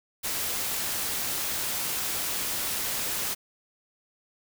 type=noise; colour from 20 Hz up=white; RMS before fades=-30 dBFS; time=0.23-3.35 s; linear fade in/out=20 ms; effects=none